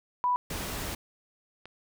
sine tone, 987.8 Hz, B5, in tune, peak -23 dBFS, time 0.24-0.36 s, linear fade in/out 0 ms
pink noise, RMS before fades -35 dBFS, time 0.5-0.95 s, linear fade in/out 5 ms
click, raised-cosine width 0.3 ms, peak -28 dBFS, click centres 1.656 s
effects none

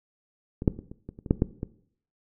clicks, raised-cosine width 3 ms, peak -19 / -6 / -25 / -27 / -24 / -30 / -23 / -6 / -8 / -17 dBFS, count 10, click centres 0.621 / 0.678 / 0.79 / 0.915 / 1.09 / 1.189 / 1.262 / 1.309 / 1.421 / 1.631 s, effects noise-tail reverb RT60 0.6 s tail -17 dB re dry

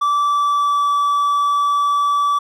triangle tone with pitch glide, 1161 to 1153 Hz, D6 to D6, -20 to -32 cents, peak -12 dBFS, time 0.01-2.39 s, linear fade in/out 10 ms, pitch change -12 cents, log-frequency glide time 0.24-0.9 s, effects none

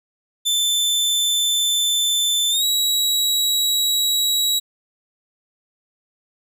sawtooth tone with pitch glide, 3534 to 3876 Hz, A7 to B7, +7 to -33 cents, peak -14 dBFS, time 0.45-4.6 s, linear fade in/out 20 ms, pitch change +160 cents, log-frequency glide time 2.5-2.65 s, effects none

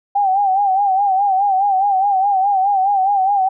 sine tone with vibrato, 784 Hz, G5, in tune, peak -12 dBFS, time 0.15-3.49 s, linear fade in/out 10 ms, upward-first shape sine, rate 4.8 Hz, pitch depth 81 cents each way, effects none

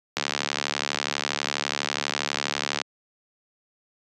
click train, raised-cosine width 0.2 ms, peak -6 dBFS, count 192, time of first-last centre 0.17-2.815 s, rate 72.2 Hz, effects high-pass 200 Hz 12 dB/octave + resampled to 24000 Hz

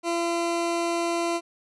20% pulse tone, 340 Hz, F4, 46 cents flat, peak -19 dBFS, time 0.03-1.41 s, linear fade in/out 50 ms, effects resampled to 24000 Hz

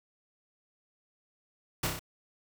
pink noise with echo, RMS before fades -30 dBFS, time 1.83-1.87 s, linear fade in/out 5 ms, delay 31 ms, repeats 4, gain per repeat -3 dB, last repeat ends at 1.994 s, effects none

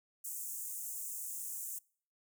pink high-pass noise, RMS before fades -42 dBFS, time 0.24-1.79 s, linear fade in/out 10 ms, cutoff 6900 Hz, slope 48 dB/octave, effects noise-tail reverb RT60 0.5 s tail -25 dB re dry

